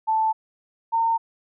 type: tone pair in turn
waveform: sine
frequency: 880 / 912.2 Hz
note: A5 / A#5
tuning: 0 / -38 cents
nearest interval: minor second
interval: 62 cents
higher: second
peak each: -18 dBFS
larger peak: neither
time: 0.07-0.33 / 0.92-1.18 s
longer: neither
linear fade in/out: 20 ms
effects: none